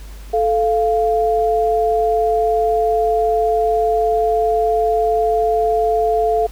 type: tone pair together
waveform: sine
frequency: 438 / 695.3 Hz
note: A4 / F5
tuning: -8 / -8 cents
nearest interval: minor sixth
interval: 800 cents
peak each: -16 dBFS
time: 0.33-6.47 s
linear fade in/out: 10 ms
effects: added 50 Hz sine -32 dBFS peak until 6.51 s + pink hiss -44 dBFS RMS until 6.51 s